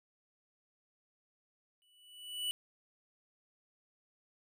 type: tone with exponential growth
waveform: square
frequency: 2960 Hz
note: F#7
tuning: in tune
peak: -32 dBFS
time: 1.82-2.51 s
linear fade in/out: 0 ms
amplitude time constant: 150 ms
effects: none